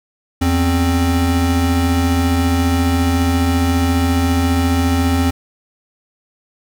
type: tone pair together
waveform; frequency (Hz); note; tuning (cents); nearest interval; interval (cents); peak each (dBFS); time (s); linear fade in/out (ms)
square; 83.5 / 265.1; E2 / C4; +23 / +23; octave + minor sixth; 2000; -16 / -17; 0.41-5.31; 10
effects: none